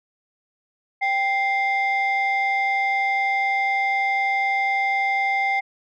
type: tone pair together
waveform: sine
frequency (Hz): 785 / 2096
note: G5 / C7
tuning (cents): +2 / +2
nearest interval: octave + perfect fourth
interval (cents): 1700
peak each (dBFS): -20 / -20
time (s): 1.01-5.61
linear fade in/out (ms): 20
effects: tanh soft clip ceiling -15 dBFS